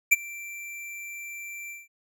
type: tone with ADSR envelope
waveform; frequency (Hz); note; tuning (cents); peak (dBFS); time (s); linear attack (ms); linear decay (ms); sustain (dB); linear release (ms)
square; 2349; D7; 0; -13; 0.11-1.88; 16; 26; -24; 180
effects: none